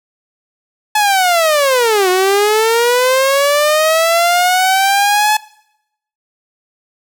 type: linear two-way sweep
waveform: sawtooth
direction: down then up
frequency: 860 to 362 to 860 Hz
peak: -6 dBFS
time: 0.95-5.37 s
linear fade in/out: 5 ms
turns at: 2.09 s
effects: noise-tail reverb RT60 0.8 s tail -22 dB re dry